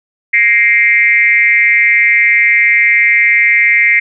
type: tone with frequency modulation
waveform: sine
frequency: 2100 Hz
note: C7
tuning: 6 cents sharp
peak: -6 dBFS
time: 0.33-4 s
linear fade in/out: 10 ms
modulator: 223 Hz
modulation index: 0.95
effects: none